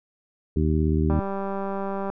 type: harmonic tone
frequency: 77.78 Hz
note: D#2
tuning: in tune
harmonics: 1 / 2 / 3 / 4 / 5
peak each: -22 / -25 / -27 / -28 / -29 dBFS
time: 0.56-1.2 s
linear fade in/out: 5 ms
type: click train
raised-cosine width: 1 ms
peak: -17 dBFS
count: 197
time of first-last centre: 1.1-2.1 s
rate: 196 Hz
effects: none

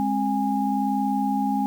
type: tone cluster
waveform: sine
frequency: 205.8 / 266.8 / 822 Hz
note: G#3 / C4 / G#5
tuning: -16 / +34 / -18 cents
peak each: -25 dBFS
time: 0-1.66 s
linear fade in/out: 0 ms
effects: 8-bit

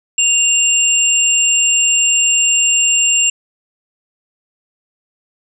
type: tone pair together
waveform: sine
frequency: 2789 / 7418 Hz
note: F7 / A#8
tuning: -3 / -9 cents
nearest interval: octave + perfect fourth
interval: 1694 cents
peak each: -13 / -13 dBFS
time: 0.18-3.3 s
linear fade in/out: 5 ms
effects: none

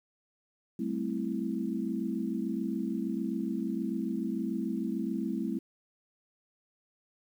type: chord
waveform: sine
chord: A minor seventh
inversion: third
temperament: equal with one note detuned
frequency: 193.19 / 220 / 261.6 / 329.6 Hz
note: G3 / A3 / C4 / E4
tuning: -25 / 0 / 0 / 0 cents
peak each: -36 / -34 / -36 / -36 dBFS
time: 0.79-5.59 s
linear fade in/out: 5 ms
effects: 10-bit

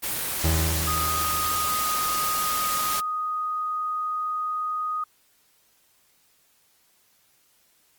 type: noise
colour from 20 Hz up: white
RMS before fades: -28 dBFS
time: 0.02-3.01 s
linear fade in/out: 20 ms
type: tone with exponential decay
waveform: 35% pulse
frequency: 80.3 Hz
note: E2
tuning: 45 cents flat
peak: -18 dBFS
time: 0.44-2.47 s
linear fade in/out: 5 ms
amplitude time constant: 440 ms
type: tone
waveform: sine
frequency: 1244.5 Hz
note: D#6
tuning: in tune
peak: -25 dBFS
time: 0.87-5.04 s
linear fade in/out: 5 ms
effects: white hiss -63 dBFS RMS until 7.98 s + Opus 32 kbps

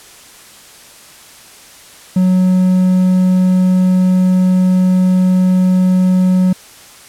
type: tone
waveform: triangle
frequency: 184.3 Hz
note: F#3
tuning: 7 cents flat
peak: -6 dBFS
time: 2.16-6.53 s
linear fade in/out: 5 ms
effects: white hiss -39 dBFS RMS until 7.08 s + low-pass 11000 Hz 12 dB/octave

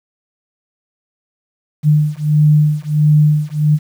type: beating tone pair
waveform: sine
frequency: 150 / 151.5 Hz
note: D3 / D#3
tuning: +37 / -46 cents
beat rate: 1.5 Hz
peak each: -12 dBFS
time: 1.83-3.79 s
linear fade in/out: 50 ms
effects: 7-bit

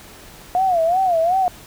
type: tone with vibrato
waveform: sine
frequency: 706 Hz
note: F5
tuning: 19 cents sharp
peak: -14 dBFS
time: 0.55-1.48 s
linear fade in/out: 0 ms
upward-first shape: sine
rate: 2.7 Hz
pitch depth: 150 cents each way
effects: pink hiss -42 dBFS RMS until 1.66 s

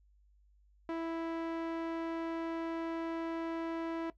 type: tone with low-pass filter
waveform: sawtooth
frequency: 329.6 Hz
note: E4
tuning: in tune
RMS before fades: -37 dBFS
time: 0.89-4.1 s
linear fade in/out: 2 ms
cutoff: 2000 Hz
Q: 0.53
effects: noise-tail reverb RT60 0.1 s tail -17 dB re dry + added 50 Hz sine -63 dBFS peak until 4.17 s

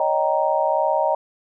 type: chord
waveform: sine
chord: Eb dominant seventh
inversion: third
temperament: just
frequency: 560 / 622.3 / 777.8 / 933.4 Hz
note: Db5 / Eb5 / G5 / Bb5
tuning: +18 / 0 / -14 / +2 cents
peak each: -24 / -21 / -24 / -22 dBFS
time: 0-1.15 s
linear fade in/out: 2 ms
effects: none

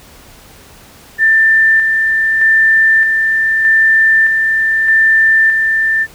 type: tone with tremolo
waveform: sine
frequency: 1782 Hz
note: A6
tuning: 22 cents sharp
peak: -6 dBFS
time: 1.18-6.07 s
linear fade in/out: 50 ms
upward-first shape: square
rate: 0.81 Hz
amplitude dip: 35%
effects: pink hiss -40 dBFS RMS until 6.14 s

